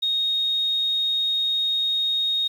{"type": "tone", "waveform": "sine", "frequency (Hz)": 3729, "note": "A#7", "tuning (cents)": 0, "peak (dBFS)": -20, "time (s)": [0.02, 2.48], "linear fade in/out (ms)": 10, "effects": ["8-bit"]}